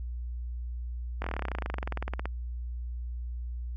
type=slowing click train; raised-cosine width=0.5 ms; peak=-18 dBFS; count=28; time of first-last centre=1.22-2.256 s; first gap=22 ms; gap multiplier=1.04; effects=added 60 Hz sine -33 dBFS peak until 3.76 s